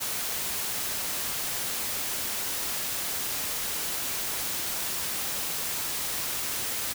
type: noise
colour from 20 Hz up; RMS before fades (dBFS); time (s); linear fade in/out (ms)
white; -31; 0-6.94; 20
effects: none